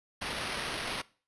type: noise with sample-and-hold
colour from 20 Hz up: blue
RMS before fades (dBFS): -36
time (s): 0.21-1.02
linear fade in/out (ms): 10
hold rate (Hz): 7350
effects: noise-tail reverb RT60 0.4 s tail -21 dB re dry + resampled to 24000 Hz